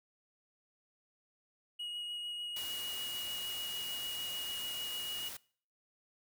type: tone with vibrato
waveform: triangle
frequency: 2892 Hz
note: F#7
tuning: 40 cents flat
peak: -37 dBFS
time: 1.79-5.29 s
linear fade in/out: 10 ms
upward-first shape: sine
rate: 6.7 Hz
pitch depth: 8 cents each way
type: noise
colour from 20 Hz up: white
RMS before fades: -45 dBFS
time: 2.56-5.37 s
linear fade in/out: 5 ms
effects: noise-tail reverb RT60 0.5 s tail -23 dB re dry